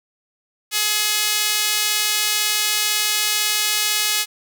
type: tone with high-pass filter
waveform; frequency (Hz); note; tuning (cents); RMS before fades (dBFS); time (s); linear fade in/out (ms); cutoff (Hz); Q
sawtooth; 422; G#4; +28; -20; 0.71-4.26; 50; 3100; 0.75
effects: none